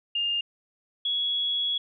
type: tone pair in turn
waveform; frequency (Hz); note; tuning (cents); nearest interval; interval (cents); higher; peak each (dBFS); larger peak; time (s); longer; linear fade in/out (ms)
sine; 2816 / 3352; F7 / G#7; +14 / +15; minor third; 301; second; -24; neither; 0.15-0.41 / 1.05-1.78; second; 5
effects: none